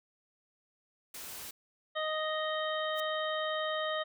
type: noise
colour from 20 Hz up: white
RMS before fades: -44 dBFS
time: 1.14-1.51 s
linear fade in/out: 5 ms
type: harmonic tone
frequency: 622.3 Hz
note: D#5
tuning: in tune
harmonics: 1 / 2 / 3 / 5 / 6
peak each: -34 / -37 / -39 / -41 / -42 dBFS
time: 1.95-4.04 s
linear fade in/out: 20 ms
type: noise with exponential growth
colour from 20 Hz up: blue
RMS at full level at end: -41 dBFS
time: 2.92-3 s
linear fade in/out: 0 ms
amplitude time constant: 16 ms
effects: none